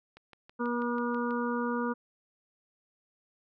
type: click train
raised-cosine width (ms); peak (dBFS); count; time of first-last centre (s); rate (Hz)
0.3; -34; 8; 0.17-1.308; 6.15
type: harmonic tone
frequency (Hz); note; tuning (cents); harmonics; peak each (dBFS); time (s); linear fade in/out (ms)
240; B3; -49; 1 / 2 / 4 / 5 / 6; -31 / -34 / -37 / -38 / -39; 0.59-1.94; 20
effects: none